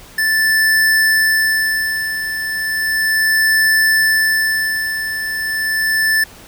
square tone with tremolo, 1759 Hz, A6, 1 cent flat, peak -11 dBFS, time 0.18-6.24 s, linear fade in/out 5 ms, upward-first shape sine, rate 0.35 Hz, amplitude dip 65%, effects pink hiss -40 dBFS RMS until 6.47 s

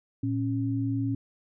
sine tone pair together, 113.8 / 274.6 Hz, A#2 / C#4, -41 / -16 cents, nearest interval octave + minor third, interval 1525 cents, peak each -28 dBFS, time 0.23-1.15 s, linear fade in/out 5 ms, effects none

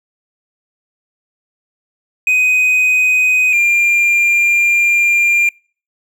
triangle tone pair in turn, 2504 / 2393 Hz, D#7 / D7, +10 / +32 cents, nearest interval minor second, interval 78 cents, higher first, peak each -8 dBFS, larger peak neither, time 2.27-3.53 / 3.53-5.49 s, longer second, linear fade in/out 2 ms, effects noise-tail reverb RT60 0.4 s tail -25 dB re dry

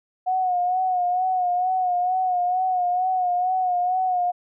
sine tone with vibrato, 730 Hz, F#5, 24 cents flat, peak -19 dBFS, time 0.26-4.32 s, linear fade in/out 20 ms, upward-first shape sine, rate 2.2 Hz, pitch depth 46 cents each way, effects none

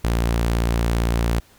sawtooth tone, 57.7 Hz, A#1, 17 cents flat, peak -14 dBFS, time 0.04-1.4 s, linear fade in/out 5 ms, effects pink hiss -53 dBFS RMS until 1.58 s

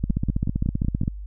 two click trains, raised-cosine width 5 ms, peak -10 / -12 dBFS, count 17 / 6, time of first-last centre 0.04-1.079 / 0.1-1.035 s, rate 15.4 / 5.35 Hz, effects added 50 Hz sine -32 dBFS peak until 1.26 s

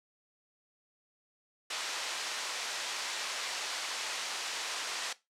white band-pass noise, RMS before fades -37 dBFS, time 1.7-5.13 s, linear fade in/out 5 ms, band 600 to 5900 Hz, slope 12 dB/octave, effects noise-tail reverb RT60 0.2 s tail -17 dB re dry + low-pass 9000 Hz 12 dB/octave

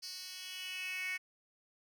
10% pulse tone with high-pass filter sweep, 369.9 Hz, F#4, in tune, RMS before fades -42 dBFS, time 0.02-1.18 s, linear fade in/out 20 ms, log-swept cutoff 4500 to 2100 Hz, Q 5.8, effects none

